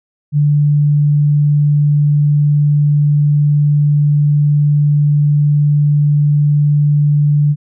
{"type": "tone", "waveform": "sine", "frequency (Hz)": 146.83, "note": "D3", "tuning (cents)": 0, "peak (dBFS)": -8, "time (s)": [0.32, 7.56], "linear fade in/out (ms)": 50, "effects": []}